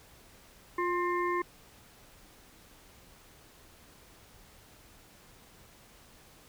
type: harmonic tone with a mistuned harmonic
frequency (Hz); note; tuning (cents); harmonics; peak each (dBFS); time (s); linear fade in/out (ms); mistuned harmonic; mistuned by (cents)
351.9; F4; +13; 1 / 3 / 5 / 6; -31 / -31 / -39 / -40; 0.78-1.42; 5; 5; +44
effects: pink hiss -57 dBFS RMS until 6.48 s